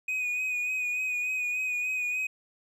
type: tone with vibrato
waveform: triangle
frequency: 2489 Hz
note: D#7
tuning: in tune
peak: -26 dBFS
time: 0.08-2.27 s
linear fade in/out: 5 ms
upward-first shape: sine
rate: 3.4 Hz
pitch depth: 29 cents each way
effects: none